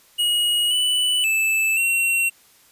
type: tone with pitch steps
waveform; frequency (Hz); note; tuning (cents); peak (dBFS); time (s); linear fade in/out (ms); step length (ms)
square; 2894 / 2977 / 2630 / 2730; F#7 / F#7 / E7 / F7; -39 / +10 / -5 / -40; -18; 0.18-2.3; 20; 530
effects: white hiss -54 dBFS RMS until 2.71 s + resampled to 32000 Hz